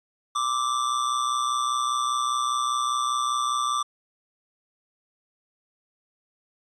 square tone with amplitude modulation, 1174.7 Hz, D6, in tune, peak -21 dBFS, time 0.35-3.83 s, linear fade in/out 10 ms, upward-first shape sine, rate 125 Hz, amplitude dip 60%, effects resampled to 22050 Hz

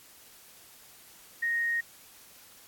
sine tone, 1864.7 Hz, A#6, in tune, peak -26 dBFS, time 1.42-1.81 s, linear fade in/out 10 ms, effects white hiss -54 dBFS RMS until 2.67 s + AAC 64 kbps

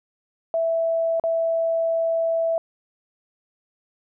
sine tone with dropouts, 659.3 Hz, E5, in tune, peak -19 dBFS, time 0.54-2.58 s, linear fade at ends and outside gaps 1 ms, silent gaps 1.198-1.238 s, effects none

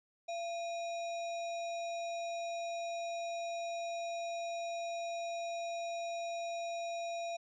sine tone with sample-and-hold, 680 Hz, F5, 46 cents flat, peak -36 dBFS, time 0.28-7.37 s, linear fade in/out 10 ms, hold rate 3150 Hz, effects resampled to 16000 Hz

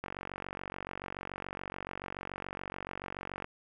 click train, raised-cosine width 0.5 ms, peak -23 dBFS, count 161, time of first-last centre 0.04-3.444 s, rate 47 Hz, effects none

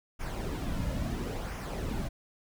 brown noise with flanger, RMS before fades -34 dBFS, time 0.19-2.09 s, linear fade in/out 20 ms, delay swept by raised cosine 0.24 to 2.64 ms, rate 0.73 Hz, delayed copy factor -0.55, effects none

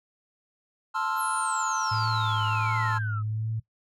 triangle chord, F major seventh, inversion first, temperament equal, 880 / 1046.5 / 1318.5 / 1396.9 Hz, A5 / C6 / E6 / F6, 0 / 0 / 0 / 0 cents, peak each -29 dBFS, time 0.94-2.99 s, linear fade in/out 20 ms
sine exponential sweep, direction down, 11840 to 1254 Hz, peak -33 dBFS, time 1.16-3.23 s, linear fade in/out 50 ms
sine tone with vibrato, 108.9 Hz, A2, 17 cents flat, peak -27 dBFS, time 1.91-3.6 s, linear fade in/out 10 ms, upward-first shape triangle, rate 1.4 Hz, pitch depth 44 cents each way
effects noise-tail reverb RT60 0.1 s tail -18 dB re dry + tanh soft clip ceiling -16 dBFS

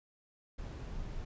brown noise, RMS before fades -41 dBFS, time 0.58-1.25 s, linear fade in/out 10 ms, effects resampled to 16000 Hz

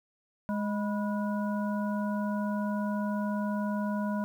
harmonic tone with a mistuned harmonic, 207.7 Hz, G#3, in tune, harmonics 1 / 3 / 5 / 7, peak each -29 / -37 / -38 / -43 dBFS, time 0.49-4.24 s, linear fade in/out 0 ms, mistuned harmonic 5, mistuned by -94 cents, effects 10-bit

